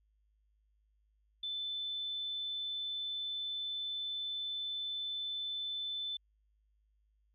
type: tone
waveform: sine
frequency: 3520 Hz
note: A7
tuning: in tune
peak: -36 dBFS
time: 1.43-6.17 s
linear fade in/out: 5 ms
effects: added 52 Hz sine -70 dBFS peak until 7.34 s